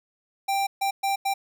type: tone bursts at uneven times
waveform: square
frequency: 787 Hz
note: G5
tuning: 7 cents sharp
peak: -23 dBFS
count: 4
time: 0.48-0.67 / 0.81-0.91 / 1.03-1.16 / 1.25-1.34 s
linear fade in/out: 10 ms
effects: none